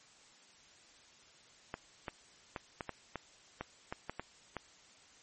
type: clicks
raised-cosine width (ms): 0.5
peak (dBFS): -23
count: 11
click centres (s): 1.741 / 2.082 / 2.562 / 2.808 / 2.893 / 3.157 / 3.61 / 3.925 / 4.096 / 4.196 / 4.567
effects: white hiss -61 dBFS RMS until 5.22 s + MP3 32 kbps